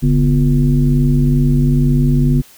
sine tone with frequency modulation, 143.4 Hz, D3, 41 cents flat, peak -9 dBFS, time 0.02-2.42 s, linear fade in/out 20 ms, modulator 103 Hz, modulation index 1.1, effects white hiss -44 dBFS RMS until 2.57 s

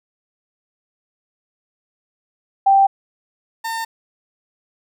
sine / 30% pulse tone pair in turn, 784 / 906.7 Hz, G5 / A#5, 0 / -48 cents, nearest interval minor third, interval 252 cents, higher second, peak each -9 / -20 dBFS, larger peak first, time 2.66-2.87 / 3.64-3.85 s, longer neither, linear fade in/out 10 ms, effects none

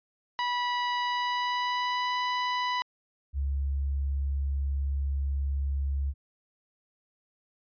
sawtooth tone with pitch glide, 978 to 992.2 Hz, B5 to B5, -17 to +8 cents, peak -23 dBFS, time 0.39-2.82 s, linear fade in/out 0 ms, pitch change +25 cents, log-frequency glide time 1.02-2.17 s
sine tone, 69.3 Hz, C#2, in tune, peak -26 dBFS, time 3.33-6.14 s, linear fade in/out 50 ms
effects resampled to 11025 Hz

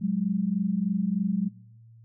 sine tone pair together, 184.45 / 207.7 Hz, F#3 / G#3, -5 / 0 cents, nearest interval major second, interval 205 cents, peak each -26 dBFS, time 0.01-1.49 s, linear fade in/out 20 ms, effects noise-tail reverb RT60 0.8 s tail -22 dB re dry + added 114 Hz sine -49 dBFS peak until 2.04 s

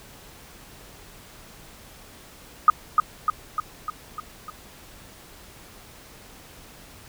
sine tone with echo, 1244.5 Hz, D#6, in tune, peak -8 dBFS, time 2.68-2.7 s, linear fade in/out 2 ms, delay 300 ms, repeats 6, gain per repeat -4 dB, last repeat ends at 4.5 s, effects pink hiss -47 dBFS RMS until 7.08 s

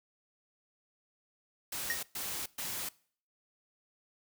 white noise bursts, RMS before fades -38 dBFS, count 3, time 1.72-2.89 s, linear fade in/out 5 ms, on 310 ms, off 120 ms
square tone with exponential decay, 1864.7 Hz, A#6, in tune, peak -28 dBFS, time 1.9-2.02 s, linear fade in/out 1 ms, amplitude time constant 25 ms
effects noise-tail reverb RT60 0.5 s tail -22 dB re dry

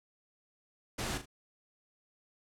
pink noise with echo, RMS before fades -36 dBFS, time 0.98-1.18 s, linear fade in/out 10 ms, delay 39 ms, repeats 2, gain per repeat -9 dB, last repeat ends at 1.258 s, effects low-pass 10000 Hz 12 dB/octave

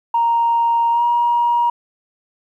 sine tone with pitch glide, 932.3 to 950.8 Hz, A#5 to A#5, 0 to +34 cents, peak -12 dBFS, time 0.14-1.7 s, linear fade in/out 5 ms, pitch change +34 cents, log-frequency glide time 0.91-1.03 s, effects tanh soft clip ceiling -8 dBFS + 9-bit

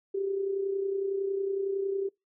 sine tone with amplitude modulation, 392 Hz, G4, in tune, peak -25 dBFS, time 0.14-2.09 s, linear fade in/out 10 ms, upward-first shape sine, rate 30.9 Hz, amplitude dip 55%, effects noise-tail reverb RT60 0.2 s tail -24 dB re dry

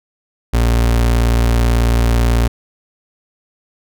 35% pulse tone, 58.27 Hz, A#1, in tune, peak -9 dBFS, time 0.53-2.48 s, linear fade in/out 10 ms, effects none

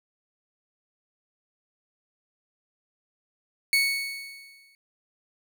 30% pulse tone with exponential decay, 2217 Hz, C#7, in tune, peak -15 dBFS, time 3.73-4.75 s, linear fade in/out 1 ms, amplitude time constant 220 ms, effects none

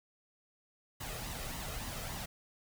pink noise with flanger, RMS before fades -41 dBFS, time 1-2.26 s, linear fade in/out 10 ms, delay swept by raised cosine 1 to 1.61 ms, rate 3.5 Hz, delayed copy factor +0.55, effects none

